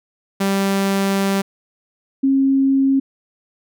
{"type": "tone pair in turn", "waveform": ["sawtooth", "sine"], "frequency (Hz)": [196, 270.5], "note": ["G3", "C#4"], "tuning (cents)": [0, -42], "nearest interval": "tritone", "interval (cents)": 558, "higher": "second", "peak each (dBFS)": -12, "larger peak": "neither", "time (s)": [[0.4, 1.42], [2.23, 3]], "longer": "first", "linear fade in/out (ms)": 10, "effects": []}